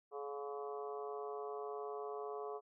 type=harmonic tone with a mistuned harmonic; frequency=141.7 Hz; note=C#3; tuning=38 cents sharp; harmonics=3 / 4 / 5 / 6 / 7 / 8 / 9; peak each=-43 / -54 / -48 / -57 / -53 / -51 / -62 dBFS; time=0.11-2.61 s; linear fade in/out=50 ms; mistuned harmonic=7; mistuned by=+34 cents; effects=none